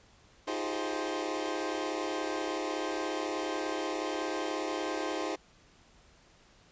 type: tone cluster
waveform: 25% pulse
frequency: 314.7 / 351.3 / 385.7 / 416.1 / 524 Hz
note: D#4 / F4 / G4 / G#4 / C5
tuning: +20 / +10 / -28 / +3 / +2 cents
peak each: -33 / -35 / -38 / -35 / -35 dBFS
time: 0.47-5.36 s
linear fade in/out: 10 ms
effects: pink hiss -61 dBFS RMS until 6.71 s + resampled to 16000 Hz